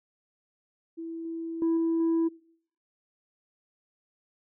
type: tone with level steps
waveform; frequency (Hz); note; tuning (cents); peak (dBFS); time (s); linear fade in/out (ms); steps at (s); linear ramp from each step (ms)
sine; 329.6; E4; 0; -34 / -32 / -20 / -22 / -20; 0.97-2.29; 20; 1.25 / 1.62 / 1.77 / 2; 2
effects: noise-tail reverb RT60 0.6 s tail -23 dB re dry + tanh soft clip ceiling -21 dBFS